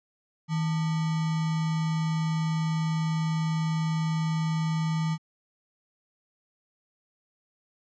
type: tone with sample-and-hold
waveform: sine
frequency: 160 Hz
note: D#3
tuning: 49 cents sharp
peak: -24 dBFS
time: 0.48-5.18 s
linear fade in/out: 50 ms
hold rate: 1050 Hz
effects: resampled to 16000 Hz